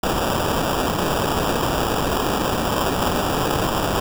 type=noise with sample-and-hold; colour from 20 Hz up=violet; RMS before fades=-21 dBFS; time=0.03-4 s; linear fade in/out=5 ms; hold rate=2100 Hz; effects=none